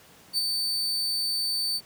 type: tone with ADSR envelope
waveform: 40% pulse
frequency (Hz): 4550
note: C#8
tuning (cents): +44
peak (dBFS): -20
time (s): 0.33-1.81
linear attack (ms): 48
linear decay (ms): 21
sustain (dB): -4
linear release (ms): 49
effects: pink hiss -53 dBFS RMS until 1.85 s + high-pass 100 Hz 12 dB/octave